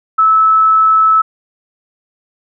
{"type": "tone", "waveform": "sine", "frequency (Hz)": 1304, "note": "E6", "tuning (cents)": -19, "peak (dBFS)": -6, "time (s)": [0.18, 1.22], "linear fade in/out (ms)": 10, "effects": []}